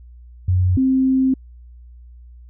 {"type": "tone pair in turn", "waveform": "sine", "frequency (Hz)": [91.3, 262.7], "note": ["F#2", "C4"], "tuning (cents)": [-23, 7], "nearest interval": "octave + tritone", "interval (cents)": 1830, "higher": "second", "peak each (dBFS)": -13, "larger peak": "neither", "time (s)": [[0.48, 0.77], [0.77, 1.34]], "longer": "second", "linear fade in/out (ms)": 5, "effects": ["added 60 Hz sine -39 dBFS peak until 2.49 s"]}